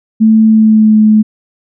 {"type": "tone with pitch glide", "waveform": "sine", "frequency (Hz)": [220, 215.2], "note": ["A3", "A3"], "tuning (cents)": [0, -38], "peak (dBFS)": -3, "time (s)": [0.2, 1.23], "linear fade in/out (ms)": 20, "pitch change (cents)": -38, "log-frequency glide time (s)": [0.46, 0.98], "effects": []}